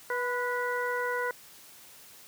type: harmonic tone with a mistuned harmonic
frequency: 489.2 Hz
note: B4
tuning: 16 cents flat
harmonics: 1 / 2 / 3 / 4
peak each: -32 / -34 / -33 / -37 dBFS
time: 0.1-1.31 s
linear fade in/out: 2 ms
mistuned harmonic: 2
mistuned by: +30 cents
effects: white hiss -52 dBFS RMS until 2.27 s + high-pass 60 Hz 12 dB/octave